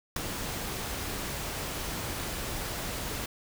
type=noise with ADSR envelope; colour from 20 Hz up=pink; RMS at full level=-27 dBFS; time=0.16-3.26 s; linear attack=5 ms; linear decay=4 ms; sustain=-8 dB; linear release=4 ms; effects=none